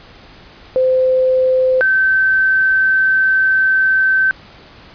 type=tone pair in turn; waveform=sine; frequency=516 / 1543.6 Hz; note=C5 / G6; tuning=-24 / -27 cents; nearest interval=octave + perfect fifth; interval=1897 cents; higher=second; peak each=-10 dBFS; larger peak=neither; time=0.76-1.81 / 1.81-4.31 s; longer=second; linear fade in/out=0 ms; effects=pink hiss -41 dBFS RMS until 4.94 s + resampled to 11025 Hz